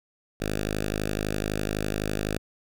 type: tone with notch filter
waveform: 5% pulse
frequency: 51.91 Hz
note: G#1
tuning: in tune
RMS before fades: -29 dBFS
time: 0.4-2.38 s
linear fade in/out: 10 ms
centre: 920 Hz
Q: 1.6
effects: none